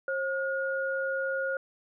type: tone pair together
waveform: sine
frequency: 537 / 1433.6 Hz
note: C5 / F6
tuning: +45 / +45 cents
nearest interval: octave + perfect fourth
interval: 1700 cents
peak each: -30 / -31 dBFS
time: 0.08-1.57 s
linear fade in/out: 2 ms
effects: none